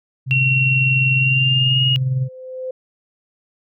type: tone with tremolo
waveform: sine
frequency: 130.81 Hz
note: C3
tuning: in tune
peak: -14 dBFS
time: 0.26-2.29 s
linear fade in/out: 50 ms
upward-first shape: sine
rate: 20 Hz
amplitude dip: 50%
type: tone with pitch glide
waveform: sine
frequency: 2733 to 2869 Hz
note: F7 to F7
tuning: -38 to +46 cents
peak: -15 dBFS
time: 0.31-1.96 s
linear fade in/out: 0 ms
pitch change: +84 cents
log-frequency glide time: 1.17-1.83 s
type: tone with exponential growth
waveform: sine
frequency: 515 Hz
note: C5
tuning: 28 cents flat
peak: -22 dBFS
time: 1.56-2.71 s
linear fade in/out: 5 ms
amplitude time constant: 250 ms
effects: none